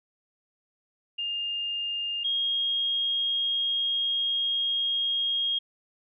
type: tone pair in turn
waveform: sine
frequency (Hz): 2815 / 3256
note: F7 / G#7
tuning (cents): +13 / -35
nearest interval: minor third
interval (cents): 252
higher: second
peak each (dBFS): -28 / -24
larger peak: second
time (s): 1.18-2.24 / 2.24-5.59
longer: second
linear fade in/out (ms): 10
effects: none